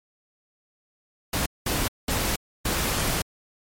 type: noise bursts at uneven times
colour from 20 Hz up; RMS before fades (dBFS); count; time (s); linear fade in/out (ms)
pink; -25; 4; 1.33-1.46 / 1.66-1.88 / 2.08-2.36 / 2.65-3.22; 5
effects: MP3 64 kbps